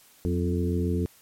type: harmonic tone with a mistuned harmonic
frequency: 87.3 Hz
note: F2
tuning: in tune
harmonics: 1 / 2 / 3 / 4 / 5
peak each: -26 / -29 / -31 / -32 / -33 dBFS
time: 0.25-1.06 s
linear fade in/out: 0 ms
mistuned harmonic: 2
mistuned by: +60 cents
effects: white hiss -56 dBFS RMS until 1.21 s + MP3 64 kbps